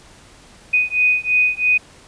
sine beating tone pair, 2489 / 2492 Hz, D#7 / D#7, 0 / +2 cents, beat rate 3 Hz, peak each -17 dBFS, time 0.73-1.78 s, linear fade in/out 10 ms, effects pink hiss -46 dBFS RMS until 2.07 s + resampled to 22050 Hz

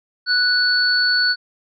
sine tone pair together, 1480 / 4435 Hz, F#6 / C#8, 0 / 0 cents, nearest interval octave + perfect fifth, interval 1900 cents, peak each -17 / -17 dBFS, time 0.26-1.36 s, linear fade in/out 50 ms, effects none

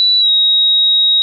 sine tone with pitch glide, 3951 to 3794 Hz, B7 to A#7, 0 to +30 cents, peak -8 dBFS, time 0-1.22 s, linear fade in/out 0 ms, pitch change -70 cents, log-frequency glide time 0.19-0.3 s, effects none

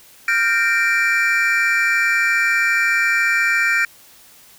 triangle chord, G minor seventh, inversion third, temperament equal with one note detuned, 1396.9 / 1568 / 1833.7 / 2349 Hz, F6 / G6 / Bb6 / D7, 0 / 0 / -29 / 0 cents, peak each -20 / -20 / -18 / -17 dBFS, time 0.28-3.85 s, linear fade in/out 2 ms, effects white hiss -47 dBFS RMS until 4.58 s

